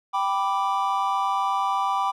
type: chord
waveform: triangle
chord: G major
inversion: none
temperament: equal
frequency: 784 / 987.8 / 1174.7 Hz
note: G5 / B5 / D6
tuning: 0 / 0 / 0 cents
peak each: -24 dBFS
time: 0.13-2.12 s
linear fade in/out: 20 ms
effects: none